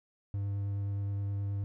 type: tone with vibrato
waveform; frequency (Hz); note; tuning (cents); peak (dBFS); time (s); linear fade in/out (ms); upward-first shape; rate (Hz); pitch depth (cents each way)
triangle; 100; G2; +35; -29; 0.34-1.64; 0; triangle; 9.5; 11
effects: none